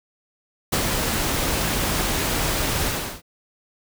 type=noise with ADSR envelope; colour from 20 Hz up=pink; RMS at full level=-20 dBFS; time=0.72-3.22 s; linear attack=11 ms; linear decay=66 ms; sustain=-3 dB; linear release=350 ms; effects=none